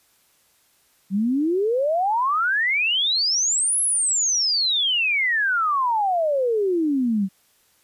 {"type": "exponential two-way sweep", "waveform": "sine", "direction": "up then down", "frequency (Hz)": [185, 11100, 185], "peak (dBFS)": -18, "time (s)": [1.1, 7.29], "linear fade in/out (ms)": 50, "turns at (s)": 3.81, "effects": ["white hiss -61 dBFS RMS until 7.83 s", "resampled to 32000 Hz"]}